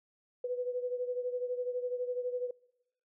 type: beating tone pair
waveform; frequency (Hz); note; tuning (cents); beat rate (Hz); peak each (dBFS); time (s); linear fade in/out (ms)
sine; 493.7 / 505.7; B4 / B4; -1 / +41; 12; -33 / -39; 0.44-2.51; 5
effects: noise-tail reverb RT60 0.9 s tail -25 dB re dry